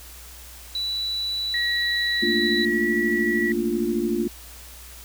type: tone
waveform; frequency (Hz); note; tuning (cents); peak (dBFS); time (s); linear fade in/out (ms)
sine; 3951; B7; 0; -24; 0.75-2.65; 2
type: tone with pitch glide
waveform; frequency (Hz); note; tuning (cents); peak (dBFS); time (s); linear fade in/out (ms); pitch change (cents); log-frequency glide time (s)
sine; 1907 to 1939.2; A#6 to B6; +39 to -32; -23; 1.54-3.52; 2; +29; 2.64-2.84
type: chord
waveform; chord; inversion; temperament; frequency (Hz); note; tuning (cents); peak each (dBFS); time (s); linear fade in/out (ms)
sine; Bb major seventh; third; equal; 220 / 233.1 / 293.7 / 349.2; A3 / Bb3 / D4 / F4; 0 / 0 / 0 / 0; -28 / -27 / -29 / -24; 2.22-4.28; 10
effects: added 60 Hz sine -44 dBFS peak until 5.04 s + white hiss -44 dBFS RMS until 5.04 s